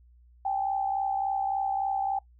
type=tone pair together; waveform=sine; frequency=784 / 847.5 Hz; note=G5 / G#5; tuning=0 / +35 cents; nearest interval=minor second; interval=135 cents; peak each=-26 / -34 dBFS; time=0.45-2.19 s; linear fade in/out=5 ms; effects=noise-tail reverb RT60 0.1 s tail -20 dB re dry + added 60 Hz sine -54 dBFS peak until 2.39 s